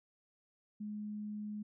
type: tone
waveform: sine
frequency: 210 Hz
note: G#3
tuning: 19 cents sharp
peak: -39 dBFS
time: 0.8-1.63 s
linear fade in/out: 10 ms
effects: none